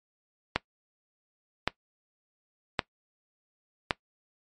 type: click train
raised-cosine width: 0.3 ms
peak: -7 dBFS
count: 4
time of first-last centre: 0.56-3.908 s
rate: 0.896 Hz
effects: noise-tail reverb RT60 0.1 s tail -20 dB re dry + MP3 48 kbps